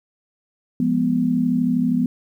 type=chord; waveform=sine; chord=F diminished; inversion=none; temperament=equal; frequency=174.61 / 207.7 / 246.9 Hz; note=F3 / Ab3 / Cb4; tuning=0 / 0 / 0 cents; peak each=-23 / -24 / -18 dBFS; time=0.8-2.06 s; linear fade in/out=2 ms; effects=9-bit